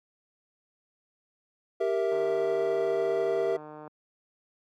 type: chord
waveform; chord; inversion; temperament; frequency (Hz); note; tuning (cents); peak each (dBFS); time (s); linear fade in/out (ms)
triangle; E diminished; first; equal; 392 / 466.2 / 659.3; G4 / Bb4 / E5; 0 / 0 / 0; -26 / -27 / -28; 1.8-3.57; 10
type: click train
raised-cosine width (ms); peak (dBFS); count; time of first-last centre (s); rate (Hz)
1; -30; 268; 2.12-3.877; 152
effects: high-pass 200 Hz 12 dB/octave